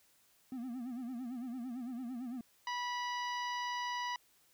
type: tone with vibrato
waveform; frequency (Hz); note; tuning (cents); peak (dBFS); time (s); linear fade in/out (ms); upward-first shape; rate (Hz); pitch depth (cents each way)
triangle; 246.9; B3; 0; -37; 0.52-2.41; 2; sine; 8.9; 120
type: harmonic tone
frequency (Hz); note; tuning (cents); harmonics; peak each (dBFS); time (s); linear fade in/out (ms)
978; B5; -17; 1 / 2 / 3 / 4 / 5 / 6; -37 / -42 / -46 / -52 / -50 / -54; 2.67-4.16; 2
effects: white hiss -69 dBFS RMS until 4.53 s